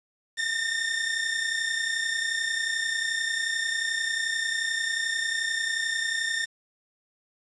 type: tone pair together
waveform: sawtooth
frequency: 1792 / 1823.3 Hz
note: A6 / A#6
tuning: +31 / -39 cents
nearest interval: unison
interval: 30 cents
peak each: -27 / -24 dBFS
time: 0.37-6.46 s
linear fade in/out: 20 ms
effects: resampled to 22050 Hz + 8-bit